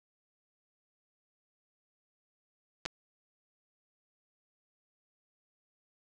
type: clicks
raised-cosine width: 0.2 ms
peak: -19 / -17 dBFS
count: 2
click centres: 2.854 / 2.86 s
effects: none